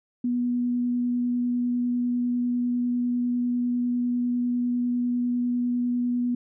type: tone with vibrato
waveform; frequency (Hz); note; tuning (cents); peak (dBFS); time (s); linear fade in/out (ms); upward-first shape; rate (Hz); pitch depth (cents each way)
sine; 244; B3; -21; -22; 0.24-6.35; 5; triangle; 10; 9
effects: none